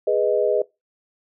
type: chord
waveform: sine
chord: G# minor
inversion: none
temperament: equal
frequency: 415.3 / 493.9 / 622.3 Hz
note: G#4 / B4 / D#5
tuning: 0 / 0 / 0 cents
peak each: -21 dBFS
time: 0.07-0.62 s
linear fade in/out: 5 ms
effects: noise-tail reverb RT60 0.2 s tail -21 dB re dry